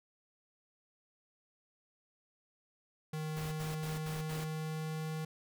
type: tone with pitch glide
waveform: square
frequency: 155.56 to 157.28 Hz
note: D#3 to D#3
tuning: 0 to +19 cents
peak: -37 dBFS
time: 3.13-5.25 s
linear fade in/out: 5 ms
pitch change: +19 cents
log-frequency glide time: 3.34-5.1 s
type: noise bursts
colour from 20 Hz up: pink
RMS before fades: -46 dBFS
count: 5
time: 3.36-4.448 s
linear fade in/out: 10 ms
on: 160 ms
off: 72 ms
effects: none